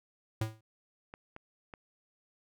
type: tone with exponential decay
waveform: square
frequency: 110 Hz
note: A2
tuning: in tune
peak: -28 dBFS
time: 0.41-0.61 s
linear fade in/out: 5 ms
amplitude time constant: 42 ms
type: clicks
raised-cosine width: 0.5 ms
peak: -30 dBFS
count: 3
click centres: 1.139 / 1.364 / 1.738 s
effects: none